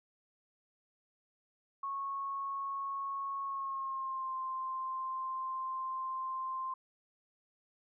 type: tone with pitch glide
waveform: sine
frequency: 1100 to 1047.3 Hz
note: C#6 to C6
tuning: -14 to +1 cents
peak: -35 dBFS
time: 1.83-6.74 s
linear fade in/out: 5 ms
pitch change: -85 cents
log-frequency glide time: 3.44-4.34 s
effects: none